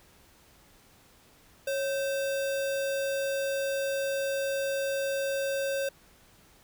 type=tone with sample-and-hold; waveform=sine; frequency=550 Hz; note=C#5; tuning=14 cents flat; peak=-27 dBFS; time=1.67-5.89 s; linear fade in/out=5 ms; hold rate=2100 Hz; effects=pink hiss -59 dBFS RMS until 6.63 s